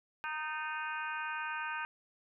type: harmonic tone with a mistuned harmonic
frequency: 309.4 Hz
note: D#4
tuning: 10 cents flat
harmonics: 3 / 4 / 5 / 6 / 7 / 8 / 9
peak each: -41 / -43 / -39 / -49 / -53 / -44 / -50 dBFS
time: 0.24-1.85 s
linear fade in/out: 0 ms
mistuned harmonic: 6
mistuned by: -49 cents
effects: none